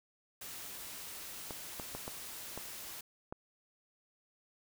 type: noise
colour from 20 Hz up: white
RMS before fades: -46 dBFS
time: 0.41-3.01 s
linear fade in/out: 5 ms
type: clicks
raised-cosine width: 1 ms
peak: -27 dBFS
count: 6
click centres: 1.508 / 1.798 / 1.95 / 2.079 / 2.576 / 3.325 s
effects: none